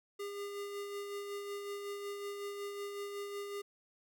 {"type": "tone with tremolo", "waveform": "square", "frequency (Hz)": 404.5, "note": "G#4", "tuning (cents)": -46, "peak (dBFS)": -39, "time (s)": [0.19, 3.62], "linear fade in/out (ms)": 10, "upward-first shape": "sine", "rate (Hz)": 5.4, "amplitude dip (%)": 35, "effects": []}